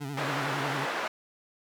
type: tone with vibrato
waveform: 25% pulse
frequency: 140 Hz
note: C#3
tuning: 18 cents sharp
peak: -30 dBFS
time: 0-0.86 s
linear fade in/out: 20 ms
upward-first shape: sine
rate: 11 Hz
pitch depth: 84 cents each way
type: band-pass noise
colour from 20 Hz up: white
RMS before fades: -32 dBFS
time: 0.17-1.08 s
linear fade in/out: 5 ms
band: 390 to 1600 Hz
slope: 12 dB/octave
effects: none